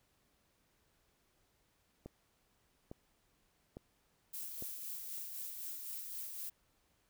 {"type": "click train", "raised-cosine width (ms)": 2, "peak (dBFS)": -33, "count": 4, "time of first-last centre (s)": [2.06, 4.624], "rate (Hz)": 1.17}
{"type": "noise with tremolo", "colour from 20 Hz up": "violet", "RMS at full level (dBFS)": -43, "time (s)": [4.33, 6.5], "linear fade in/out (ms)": 10, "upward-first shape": "sine", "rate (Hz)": 3.9, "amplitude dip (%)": 35}
{"effects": ["pink hiss -75 dBFS RMS until 7.09 s"]}